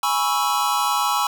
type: chord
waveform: square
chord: C# minor seventh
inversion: second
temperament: equal with one note detuned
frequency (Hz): 830.6 / 981.5 / 1108.7 / 1318.5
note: G#5 / B5 / C#6 / E6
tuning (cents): 0 / -11 / 0 / 0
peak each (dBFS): -25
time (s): 0.03-1.27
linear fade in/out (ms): 2
effects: none